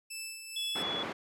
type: tone with tremolo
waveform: 15% pulse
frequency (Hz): 2637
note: E7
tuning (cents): 0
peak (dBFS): -31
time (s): 0.1-0.83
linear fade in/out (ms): 10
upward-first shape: sine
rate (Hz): 2.3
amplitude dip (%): 50
type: tone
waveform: sine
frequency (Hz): 3400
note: G#7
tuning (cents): +40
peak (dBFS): -33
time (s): 0.56-1.03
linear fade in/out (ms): 5
type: band-pass noise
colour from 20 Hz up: pink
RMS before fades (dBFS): -38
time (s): 0.75-1.13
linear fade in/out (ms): 10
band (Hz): 250 to 2300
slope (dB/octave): 12
effects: none